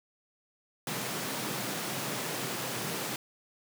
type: high-pass noise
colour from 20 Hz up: pink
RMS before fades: -35 dBFS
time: 0.87-3.16 s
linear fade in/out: 2 ms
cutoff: 120 Hz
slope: 48 dB/octave
effects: none